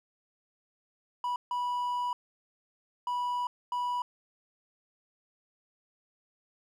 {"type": "tone bursts at uneven times", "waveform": "triangle", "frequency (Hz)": 980, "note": "B5", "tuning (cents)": -14, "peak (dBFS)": -27, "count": 4, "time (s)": [[1.24, 1.36], [1.51, 2.13], [3.07, 3.47], [3.72, 4.02]], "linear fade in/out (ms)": 2, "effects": []}